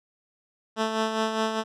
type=tone with tremolo; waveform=10% pulse; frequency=220.4 Hz; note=A3; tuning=3 cents sharp; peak=-14 dBFS; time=0.76-1.64 s; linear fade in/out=50 ms; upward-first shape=sine; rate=4.9 Hz; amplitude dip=50%; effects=low-pass 6000 Hz 12 dB/octave